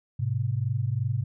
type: tone pair together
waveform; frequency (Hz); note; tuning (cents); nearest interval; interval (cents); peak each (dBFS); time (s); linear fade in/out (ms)
sine; 106.2 / 129.11; G#2 / C3; +39 / -23; minor third; 338; -27; 0.19-1.24; 10
effects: none